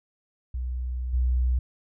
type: tone with level steps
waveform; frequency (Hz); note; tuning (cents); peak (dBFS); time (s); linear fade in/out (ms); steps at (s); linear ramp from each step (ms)
sine; 62.3; B1; +16; -27 / -20; 0.54-1.59; 5; 1.13; 10
effects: none